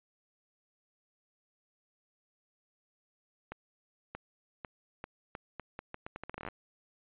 accelerating click train, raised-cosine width 0.5 ms, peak -25 dBFS, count 20, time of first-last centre 3.52-6.486 s, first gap 630 ms, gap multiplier 0.79, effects resampled to 8000 Hz

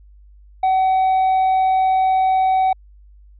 sine tone with hard clipping, 756 Hz, F#5, 37 cents sharp, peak -14 dBFS, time 0.63-2.73 s, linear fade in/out 5 ms, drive 2 dB, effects added 50 Hz sine -43 dBFS peak until 3.39 s + resampled to 11025 Hz

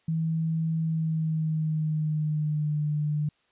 sine tone with pitch glide, 161.6 to 149.91 Hz, E3 to D3, -34 to +36 cents, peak -24 dBFS, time 0.08-3.29 s, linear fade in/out 5 ms, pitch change -130 cents, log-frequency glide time 0.8-2.78 s, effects white hiss -68 dBFS RMS until 3.51 s + resampled to 8000 Hz

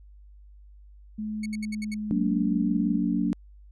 sine tone with pitch glide, 214 to 210.8 Hz, A3 to G#3, -48 to +26 cents, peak -29 dBFS, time 1.18-2.99 s, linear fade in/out 10 ms, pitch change -26 cents, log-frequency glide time 1.42-2.34 s
sawtooth tone bursts, 2217 Hz, C#7, in tune, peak -32 dBFS, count 6, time 1.43-1.944 s, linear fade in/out 5 ms, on 29 ms, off 68 ms
sine chord, Gb augmented, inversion none, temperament just, 185 / 231.2 / 289.1 Hz, Gb3 / Bb3 / D4, 0 / -14 / -27 cents, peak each -27 dBFS, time 2.11-3.33 s, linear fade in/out 0 ms
effects added 50 Hz sine -47 dBFS peak until 3.71 s + resampled to 24000 Hz

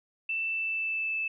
sine tone with pitch glide, 2662 to 2628 Hz, E7 to E7, +16 to -6 cents, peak -28 dBFS, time 0.29-1.28 s, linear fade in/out 5 ms, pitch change -22 cents, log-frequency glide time 0.42-1.16 s, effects none

